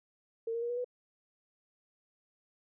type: tone with pitch steps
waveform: sine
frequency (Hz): 455.7 / 465 / 474.5 / 484.2 / 494.1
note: A#4 / A#4 / A#4 / B4 / B4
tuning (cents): -39 / -4 / +31 / -34 / +1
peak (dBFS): -32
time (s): 0.47-0.845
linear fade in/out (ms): 5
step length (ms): 75
effects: none